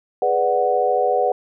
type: chord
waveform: sine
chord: G# half-diminished seventh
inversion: none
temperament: equal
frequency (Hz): 415.3 / 493.9 / 587.3 / 740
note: G#4 / B4 / D5 / F#5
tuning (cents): 0 / 0 / 0 / 0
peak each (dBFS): -24 / -20 / -23 / -19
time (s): 0.22-1.32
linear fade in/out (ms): 2
effects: none